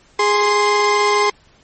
30% pulse tone pair together, 413.7 / 1046.5 Hz, G#4 / C6, -7 / 0 cents, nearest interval octave + major third, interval 1607 cents, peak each -13 dBFS, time 0.19-1.3 s, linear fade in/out 5 ms, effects pink hiss -52 dBFS RMS until 1.63 s + MP3 32 kbps

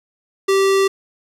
square tone, 389.4 Hz, G4, 12 cents flat, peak -13 dBFS, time 0.48-0.88 s, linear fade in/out 10 ms, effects low-pass 10000 Hz 12 dB/octave + 7-bit

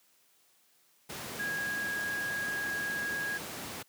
sine tone in noise, 1646 Hz, G#6, 16 cents flat, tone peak -32 dBFS, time 1.39-3.38 s, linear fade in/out 10 ms, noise pink, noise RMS -40 dBFS, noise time 1.09-3.83 s, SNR +5 dB, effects white hiss -67 dBFS RMS until 3.88 s + high-pass 150 Hz 12 dB/octave

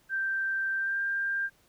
sine tone with pitch glide, 1568 to 1592.6 Hz, G6 to G6, 0 to +27 cents, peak -27 dBFS, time 0.09-1.5 s, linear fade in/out 50 ms, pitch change +27 cents, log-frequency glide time 0.77-1 s, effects pink hiss -65 dBFS RMS until 1.68 s

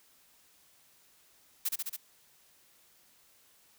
blue noise with echo, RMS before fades -30 dBFS, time 1.65-1.69 s, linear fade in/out 10 ms, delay 69 ms, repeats 4, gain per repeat -2 dB, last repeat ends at 1.966 s, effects white hiss -64 dBFS RMS until 3.78 s

